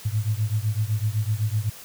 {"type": "beating tone pair", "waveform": "sine", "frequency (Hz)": [103.83, 111.73], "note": ["G#2", "A2"], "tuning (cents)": [0, 27], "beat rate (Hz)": 7.9, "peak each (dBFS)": [-24, -25], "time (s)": [0.05, 1.7], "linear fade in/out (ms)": 10, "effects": ["white hiss -43 dBFS RMS until 1.84 s"]}